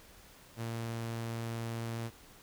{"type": "tone", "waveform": "sawtooth", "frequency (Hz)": 115.2, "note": "A#2", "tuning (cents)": -20, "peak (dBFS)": -32, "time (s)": [0.56, 2.11], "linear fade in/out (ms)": 50, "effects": ["pink hiss -57 dBFS RMS until 2.42 s"]}